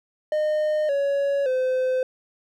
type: tone with pitch steps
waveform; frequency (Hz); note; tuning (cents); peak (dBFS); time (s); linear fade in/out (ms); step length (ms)
triangle; 611 / 560.3 / 513.8; D#5 / C#5 / C5; -32 / +18 / -32; -18; 0.32-2.03; 2; 570
effects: none